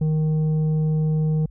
triangle tone with tanh clipping, 155.56 Hz, D#3, in tune, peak -19 dBFS, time 0.01-1.46 s, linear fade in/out 5 ms, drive 10 dB, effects added 50 Hz sine -41 dBFS peak until 1.5 s

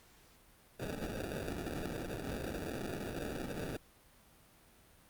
violet noise with sample-and-hold, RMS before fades -40 dBFS, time 0.79-3.77 s, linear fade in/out 10 ms, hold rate 1050 Hz, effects pink hiss -63 dBFS RMS until 5.09 s + Opus 48 kbps

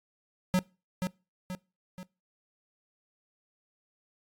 square tone with echo, 183.6 Hz, F#3, 13 cents flat, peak -23 dBFS, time 0.54-0.59 s, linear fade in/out 0 ms, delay 480 ms, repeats 3, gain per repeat -6 dB, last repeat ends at 2.03 s, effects noise-tail reverb RT60 0.3 s tail -23 dB re dry + AAC 64 kbps

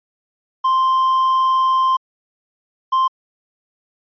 triangle tone pair in turn, 1046.5 / 1050.2 Hz, C6 / C6, 0 / +6 cents, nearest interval unison, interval 6 cents, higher second, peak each -11 dBFS, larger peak neither, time 0.64-1.97 / 2.92-3.08 s, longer first, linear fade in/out 10 ms, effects resampled to 11025 Hz

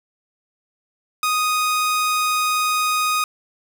sawtooth tone, 1244.5 Hz, D#6, in tune, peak -14 dBFS, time 1.23-3.24 s, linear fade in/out 2 ms, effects none

